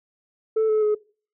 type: tone with pitch steps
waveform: sine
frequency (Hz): 440 / 431.4 / 423.1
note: A4 / A4 / G#4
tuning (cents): 0 / -34 / +32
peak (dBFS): -15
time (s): 0.56-0.95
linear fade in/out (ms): 10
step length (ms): 130
effects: noise-tail reverb RT60 0.4 s tail -23 dB re dry + tanh soft clip ceiling -16 dBFS